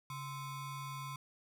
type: ring-modulated tone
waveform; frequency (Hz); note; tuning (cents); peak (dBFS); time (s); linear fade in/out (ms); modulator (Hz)
square; 587.3; D5; 0; -39; 0.1-1.16; 2; 449
effects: none